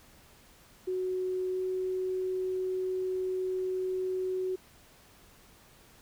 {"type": "tone with pitch glide", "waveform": "sine", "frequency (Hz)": [370, 372.1], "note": ["F#4", "F#4"], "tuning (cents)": [0, 10], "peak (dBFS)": -29, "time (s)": [0.87, 4.56], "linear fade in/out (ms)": 10, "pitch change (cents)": 10, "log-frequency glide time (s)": [1.52, 1.59], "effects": ["pink hiss -58 dBFS RMS until 6.01 s"]}